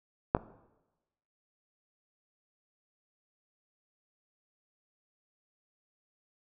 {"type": "clicks", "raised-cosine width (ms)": 1, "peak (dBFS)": [-7, -21], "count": 2, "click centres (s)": [0.349, 0.367], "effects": ["noise-tail reverb RT60 1.0 s tail -19 dB re dry"]}